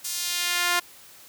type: tone with high-pass filter sweep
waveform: sawtooth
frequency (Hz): 351.4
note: F4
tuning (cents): +11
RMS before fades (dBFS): -26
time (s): 0.04-0.8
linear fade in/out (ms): 10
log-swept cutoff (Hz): 6900 to 1100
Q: 0.91
effects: white hiss -49 dBFS RMS until 1.28 s + high-pass 60 Hz 12 dB/octave